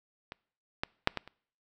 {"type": "clicks", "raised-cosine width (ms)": 0.3, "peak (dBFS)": [-24, -14, -6, -16, -30], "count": 5, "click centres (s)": [0.321, 0.835, 1.074, 1.173, 1.276], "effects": ["noise-tail reverb RT60 0.6 s tail -26 dB re dry"]}